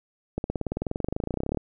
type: accelerating click train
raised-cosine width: 2 ms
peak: -14 dBFS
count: 30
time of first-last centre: 0.38-1.573 s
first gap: 61 ms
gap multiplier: 0.97
effects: none

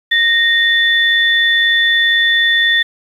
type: tone pair together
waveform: sine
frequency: 1855 / 3502 Hz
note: A#6 / A7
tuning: -9 / -9 cents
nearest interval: major seventh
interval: 1100 cents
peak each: -11 / -14 dBFS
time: 0.11-2.83 s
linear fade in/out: 10 ms
effects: 7-bit

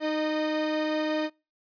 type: tone pair together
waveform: 45% pulse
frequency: 309.7 / 614 Hz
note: D#4 / D#5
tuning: -8 / -23 cents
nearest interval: octave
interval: 1185 cents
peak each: -28 / -29 dBFS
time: 0-1.3 s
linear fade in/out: 50 ms
effects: noise-tail reverb RT60 0.3 s tail -26 dB re dry + resampled to 11025 Hz

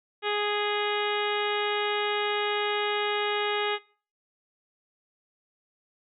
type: harmonic tone with a mistuned harmonic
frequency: 415.3 Hz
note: G#4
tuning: in tune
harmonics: 1 / 2 / 3 / 4 / 5 / 6 / 7 / 8 / 9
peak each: -29 / -32 / -34 / -35 / -36 / -37 / -37 / -38 / -39 dBFS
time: 0.22-3.79 s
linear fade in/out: 50 ms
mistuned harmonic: 6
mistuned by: -15 cents
effects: noise-tail reverb RT60 0.4 s tail -21 dB re dry

